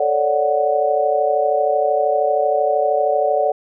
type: chord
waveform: sine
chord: D major seventh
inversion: second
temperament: equal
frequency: 440 / 554.4 / 587.3 / 740 Hz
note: A4 / C#5 / D5 / F#5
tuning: 0 / 0 / 0 / 0 cents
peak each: -22 / -22 / -18 / -19 dBFS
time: 0-3.52 s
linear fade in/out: 5 ms
effects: none